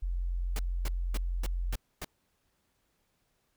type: tone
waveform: sine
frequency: 44 Hz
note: F1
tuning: 14 cents sharp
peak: -29 dBFS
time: 0.02-1.76 s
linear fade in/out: 10 ms
type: noise bursts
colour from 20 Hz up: pink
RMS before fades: -38 dBFS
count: 6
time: 0.56-2.046 s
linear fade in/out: 2 ms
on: 31 ms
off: 260 ms
effects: pink hiss -75 dBFS RMS until 3.56 s